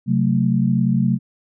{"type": "chord", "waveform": "sine", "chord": "F# diminished", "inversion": "second", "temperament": "just", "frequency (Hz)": [133.2, 185, 222], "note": ["C3", "F#3", "A3"], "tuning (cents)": [31, 0, 16], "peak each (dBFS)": -19, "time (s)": [0.06, 1.19], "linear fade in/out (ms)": 50, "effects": []}